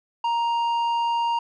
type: tone with tanh clipping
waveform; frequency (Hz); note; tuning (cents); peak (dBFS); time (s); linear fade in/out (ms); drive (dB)
sine; 935; A#5; +5; -22; 0.24-1.39; 5; 8
effects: none